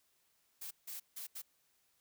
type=noise bursts at uneven times; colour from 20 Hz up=blue; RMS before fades=-45 dBFS; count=4; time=0.61-0.71 / 0.87-1 / 1.16-1.27 / 1.35-1.42 s; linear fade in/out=10 ms; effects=white hiss -75 dBFS RMS until 2 s